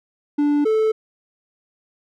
triangle tone pair in turn, 292 / 437.5 Hz, D4 / A4, -10 / -10 cents, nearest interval perfect fifth, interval 700 cents, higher second, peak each -13 dBFS, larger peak neither, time 0.38-0.65 / 0.65-0.92 s, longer neither, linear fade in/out 10 ms, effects none

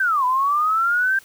sine linear two-way sweep, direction down then up, 1589 to 987.8 to 1589 Hz, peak -16 dBFS, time 0-1.19 s, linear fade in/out 5 ms, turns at 0.25 s, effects white hiss -49 dBFS RMS until 1.24 s

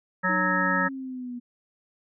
harmonic tone, 185 Hz, F#3, in tune, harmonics 1 / 3 / 5 / 7 / 9 / 10, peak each -29 / -32 / -31 / -27 / -27 / -28 dBFS, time 0.23-0.89 s, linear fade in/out 20 ms
sine exponential sweep, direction down, 311.1 to 240.9 Hz, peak -32 dBFS, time 0.28-1.4 s, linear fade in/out 20 ms
effects none

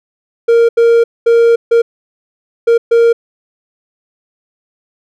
triangle tone bursts at uneven times, 465.3 Hz, A#4, 3 cents flat, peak -3 dBFS, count 6, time 0.48-0.69 / 0.77-1.04 / 1.26-1.56 / 1.71-1.82 / 2.67-2.78 / 2.91-3.13 s, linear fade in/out 10 ms, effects none

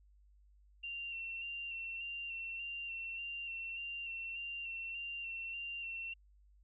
sine tone with vibrato, 2743 Hz, F7, 32 cents flat, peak -40 dBFS, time 0.83-6.14 s, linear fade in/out 10 ms, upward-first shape square, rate 1.7 Hz, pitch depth 22 cents each way, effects added 50 Hz sine -62 dBFS peak until 6.63 s

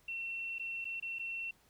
sine tone with dropouts, 2711 Hz, E7, 48 cents sharp, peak -37 dBFS, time 0.08-1.51 s, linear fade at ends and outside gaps 5 ms, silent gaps 0.585-0.595 / 0.845-0.852 / 1-1.024 / 1.187-1.194 s, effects pink hiss -68 dBFS RMS until 1.69 s

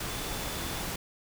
sine tone in noise, 3494 Hz, A7, 13 cents flat, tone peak -46 dBFS, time 0.09-0.82 s, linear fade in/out 5 ms, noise pink, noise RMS -35 dBFS, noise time 0-0.96 s, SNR -14 dB, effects none

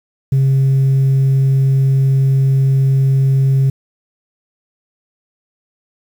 sine tone, 134.8 Hz, C#3, 48 cents flat, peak -7 dBFS, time 0.32-3.7 s, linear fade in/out 5 ms, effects tanh soft clip ceiling -8 dBFS + 7-bit

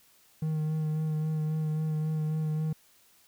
triangle tone with vibrato, 155.56 Hz, D#3, in tune, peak -25 dBFS, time 0.42-2.73 s, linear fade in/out 5 ms, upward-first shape sine, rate 3.7 Hz, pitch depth 19 cents each way, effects white hiss -62 dBFS RMS until 3.27 s

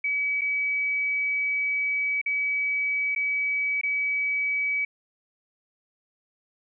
sine tone with dropouts, 2280 Hz, C#7, 48 cents sharp, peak -23 dBFS, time 0.04-4.85 s, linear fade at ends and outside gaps 5 ms, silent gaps 0.411-0.416 / 2.215-2.26 / 3.15-3.16 / 3.813-3.833 s, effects none

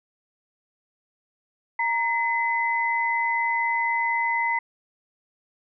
sine tone pair together, 932.3 / 2026 Hz, A#5 / B6, 0 / +44 cents, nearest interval octave + minor second, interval 1344 cents, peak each -24 dBFS, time 1.79-4.59 s, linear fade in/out 5 ms, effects none

